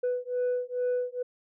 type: beating tone pair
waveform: sine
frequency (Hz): 494.4 / 496.7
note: B4 / B4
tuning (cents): +2 / +10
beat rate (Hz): 2.3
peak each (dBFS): -28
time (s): 0.03-1.23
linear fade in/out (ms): 10
effects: tanh soft clip ceiling -23 dBFS